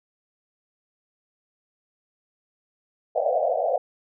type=band-pass noise; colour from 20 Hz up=white; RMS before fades=-23 dBFS; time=3.15-3.78 s; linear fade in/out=10 ms; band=500 to 740 Hz; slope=96 dB/octave; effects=none